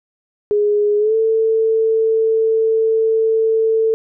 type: tone with pitch glide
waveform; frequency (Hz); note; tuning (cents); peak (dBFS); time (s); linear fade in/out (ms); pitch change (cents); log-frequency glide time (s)
sine; 415.3 to 445.1; G#4 to A4; 0 to +20; -12; 0.51-3.94; 0; +120; 0.98-1.15
effects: none